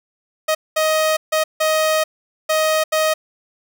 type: tone bursts at uneven times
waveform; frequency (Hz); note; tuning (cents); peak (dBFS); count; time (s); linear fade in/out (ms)
sawtooth; 627; D#5; +13; -11; 6; 0.48-0.55 / 0.76-1.17 / 1.32-1.44 / 1.6-2.04 / 2.49-2.84 / 2.92-3.14; 10
effects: none